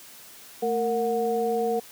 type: tone cluster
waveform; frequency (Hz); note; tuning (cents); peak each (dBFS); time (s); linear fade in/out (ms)
sine; 220.8 / 462 / 730; A3 / A#4 / F#5; +6 / -16 / -24; -32 / -24 / -28; 0.62-1.8; 10
effects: white hiss -47 dBFS RMS until 1.91 s + high-pass 100 Hz 12 dB/octave